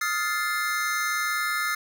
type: chord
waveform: square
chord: F dominant seventh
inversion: third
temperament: just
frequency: 1257.2 / 1396.9 / 1746.1 / 2095 Hz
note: Eb6 / F6 / A6 / C7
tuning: +18 / 0 / -14 / +2 cents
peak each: -31 dBFS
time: 0.01-1.75 s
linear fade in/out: 5 ms
effects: none